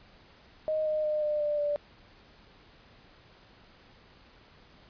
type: tone with pitch steps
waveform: sine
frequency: 622.3 / 614.8 / 607.4 / 600.1 / 592.8 / 585.7 Hz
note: D#5 / D#5 / D#5 / D5 / D5 / D5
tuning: 0 / -21 / -42 / +37 / +16 / -5 cents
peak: -26 dBFS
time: 0.68-1.76 s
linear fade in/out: 0 ms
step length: 180 ms
effects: pink hiss -57 dBFS RMS until 4.89 s + resampled to 11025 Hz